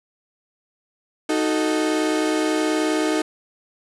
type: chord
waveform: 35% pulse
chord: D# diminished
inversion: none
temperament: equal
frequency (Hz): 311.1 / 370 / 440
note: D#4 / F#4 / A4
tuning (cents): 0 / 0 / 0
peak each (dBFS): -19 / -25 / -24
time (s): 1.29-3.22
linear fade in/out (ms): 5
effects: resampled to 24000 Hz + 7-bit